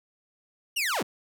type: linear sweep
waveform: sawtooth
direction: down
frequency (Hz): 2960 to 107.9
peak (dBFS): -22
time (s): 0.76-1.03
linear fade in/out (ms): 10
effects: none